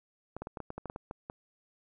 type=clicks; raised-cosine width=1 ms; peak=-25 dBFS; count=12; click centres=0.366 / 0.42 / 0.471 / 0.572 / 0.603 / 0.704 / 0.78 / 0.857 / 0.899 / 0.961 / 1.111 / 1.299 s; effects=none